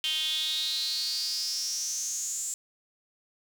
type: tone with high-pass filter sweep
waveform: sawtooth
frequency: 312.1 Hz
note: D#4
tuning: 5 cents sharp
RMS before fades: -31 dBFS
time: 0.04-2.54 s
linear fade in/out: 0 ms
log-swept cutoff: 3100 to 7500 Hz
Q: 8.8
effects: none